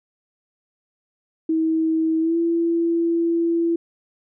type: tone with pitch glide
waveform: sine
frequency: 321.2 to 335.8 Hz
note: E4 to E4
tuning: -45 to +32 cents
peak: -17 dBFS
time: 1.49-3.76 s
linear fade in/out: 5 ms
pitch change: +77 cents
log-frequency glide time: 2.2-2.37 s
effects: none